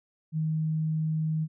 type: tone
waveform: sine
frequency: 157.3 Hz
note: D#3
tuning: 19 cents sharp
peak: -25 dBFS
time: 0.32-1.48 s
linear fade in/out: 50 ms
effects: none